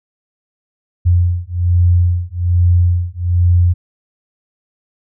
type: beating tone pair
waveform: sine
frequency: 87.4 / 88.6 Hz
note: F2 / F2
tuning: +2 / +25 cents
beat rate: 1.2 Hz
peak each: -13 dBFS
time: 1.05-3.74 s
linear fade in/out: 20 ms
effects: none